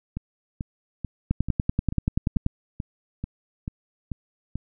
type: two click trains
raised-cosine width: 5 ms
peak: -9 / -17 dBFS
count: 13 / 11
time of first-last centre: 1.31-2.464 / 0.17-4.556 s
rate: 10.4 / 2.28 Hz
effects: none